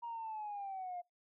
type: linear sweep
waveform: sine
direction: down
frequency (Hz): 949 to 699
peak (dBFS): -39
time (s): 0.02-1.02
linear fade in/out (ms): 20
effects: noise-tail reverb RT60 0.2 s tail -26 dB re dry + tanh soft clip ceiling -36 dBFS